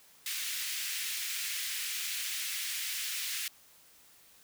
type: high-pass noise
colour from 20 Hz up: pink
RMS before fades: -36 dBFS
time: 0.26-3.48 s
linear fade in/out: 2 ms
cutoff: 2000 Hz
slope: 24 dB/octave
effects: white hiss -60 dBFS RMS until 4.43 s